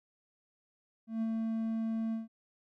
triangle tone with ADSR envelope, 224.2 Hz, A3, 33 cents sharp, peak -27 dBFS, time 1.07-2.28 s, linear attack 150 ms, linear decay 37 ms, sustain -2 dB, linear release 150 ms, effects none

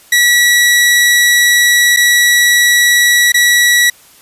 sawtooth tone with dropouts, 1937 Hz, B6, 34 cents flat, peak -3 dBFS, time 0.12-3.9 s, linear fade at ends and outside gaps 5 ms, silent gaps 1.964-1.97 / 3.321-3.342 s, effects white hiss -43 dBFS RMS until 4.21 s + resampled to 32000 Hz

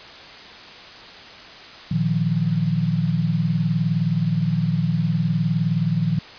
sine chord, Bb suspended fourth, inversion none, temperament just, 116.54 / 155.39 / 174.81 Hz, Bb2 / Eb3 / F3, 0 / -2 / +2 cents, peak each -25 / -21 / -22 dBFS, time 1.91-6.19 s, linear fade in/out 5 ms, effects white hiss -40 dBFS RMS until 6.38 s + resampled to 11025 Hz

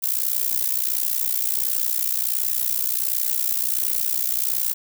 violet noise with amplitude modulation, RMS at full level -19 dBFS, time 0.02-4.74 s, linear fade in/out 20 ms, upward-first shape sine, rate 61.4 Hz, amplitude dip 90%, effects none

